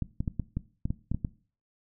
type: clicks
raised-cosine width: 5 ms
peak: -17 dBFS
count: 10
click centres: 0.023 / 0.205 / 0.278 / 0.397 / 0.57 / 0.855 / 0.905 / 1.116 / 1.146 / 1.248 s
effects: noise-tail reverb RT60 0.4 s tail -18 dB re dry